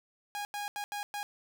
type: tone bursts at uneven times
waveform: sawtooth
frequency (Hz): 821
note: G#5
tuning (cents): -20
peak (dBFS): -31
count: 5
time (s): 0.35-0.45 / 0.54-0.68 / 0.76-0.84 / 0.92-1.03 / 1.14-1.23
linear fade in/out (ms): 0
effects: none